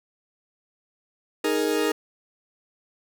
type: chord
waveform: 40% pulse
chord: D# suspended fourth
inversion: none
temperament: equal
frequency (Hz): 311.1 / 415.3 / 466.2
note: D#4 / G#4 / A#4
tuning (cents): 0 / 0 / 0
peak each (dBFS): -25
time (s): 1.44-1.92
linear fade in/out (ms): 5
effects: none